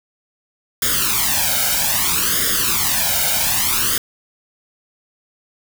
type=noise with flanger; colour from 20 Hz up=white; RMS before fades=-18 dBFS; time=0.82-3.98 s; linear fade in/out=2 ms; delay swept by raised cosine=0.58 to 1.35 ms; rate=0.62 Hz; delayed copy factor=+0.85; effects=none